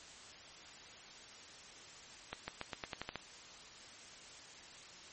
accelerating click train, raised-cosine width 0.3 ms, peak -23 dBFS, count 9, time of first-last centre 2.33-3.157 s, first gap 150 ms, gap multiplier 0.89, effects white hiss -54 dBFS RMS until 5.12 s + MP3 32 kbps

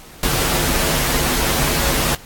pink noise with comb filter, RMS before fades -18 dBFS, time 0.23-2.15 s, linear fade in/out 2 ms, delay 10 ms, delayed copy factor -0.7, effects pink hiss -41 dBFS RMS until 2.25 s + AAC 64 kbps

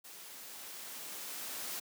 white noise with level ramp, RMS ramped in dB -51 to -40 dBFS, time 0.04-1.8 s, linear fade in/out 10 ms, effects high-pass 200 Hz 12 dB/octave

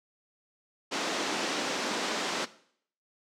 pink band-pass noise, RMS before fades -32 dBFS, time 0.91-2.46 s, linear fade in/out 20 ms, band 240 to 6700 Hz, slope 24 dB/octave, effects noise-tail reverb RT60 0.6 s tail -17 dB re dry

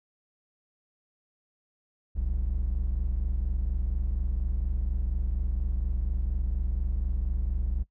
triangle tone pair together, 41.21 / 65.41 Hz, E1 / C2, 0 / 0 cents, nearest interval minor sixth, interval 800 cents, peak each -26 dBFS, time 2.15-7.84 s, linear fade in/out 20 ms, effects noise-tail reverb RT60 0.1 s tail -18 dB re dry + tanh soft clip ceiling -17 dBFS

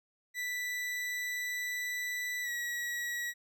40% pulse tone with pitch glide, 1975.5 to 1921.5 Hz, B6 to B6, 0 to -48 cents, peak -33 dBFS, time 0.34-3.34 s, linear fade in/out 50 ms, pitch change -48 cents, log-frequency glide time 2.43-2.49 s, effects none

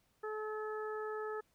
harmonic tone, 430 Hz, A4, 40 cents flat, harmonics 1 / 2 / 3 / 4, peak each -39 / -48 / -45 / -49 dBFS, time 0.23-1.41 s, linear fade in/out 10 ms, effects pink hiss -75 dBFS RMS until 1.54 s

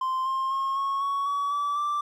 triangle tone with pitch steps, 1043 / 1060.6 / 1078.5 / 1096.8 / 1115.3 / 1134.1 / 1153.3 / 1172.8 Hz, C6 / C6 / C#6 / C#6 / C#6 / C#6 / D6 / D6, -6 / +23 / -48 / -19 / +10 / +39 / -32 / -3 cents, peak -22 dBFS, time 0.01-2.01 s, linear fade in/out 5 ms, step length 250 ms, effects tanh soft clip ceiling -18 dBFS

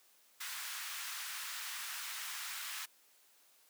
pink high-pass noise, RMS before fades -43 dBFS, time 0.4-2.86 s, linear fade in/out 10 ms, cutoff 1200 Hz, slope 24 dB/octave, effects white hiss -67 dBFS RMS until 3.69 s + high-pass 300 Hz 12 dB/octave

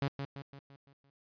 sawtooth tone with echo, 139 Hz, C#3, 5 cents sharp, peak -26 dBFS, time 0.02-0.08 s, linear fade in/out 0 ms, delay 170 ms, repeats 6, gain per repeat -6 dB, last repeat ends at 1.1 s, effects resampled to 11025 Hz

